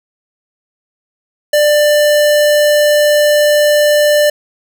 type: tone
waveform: square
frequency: 593 Hz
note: D5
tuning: 17 cents sharp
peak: -8 dBFS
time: 1.53-4.3 s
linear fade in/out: 5 ms
effects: none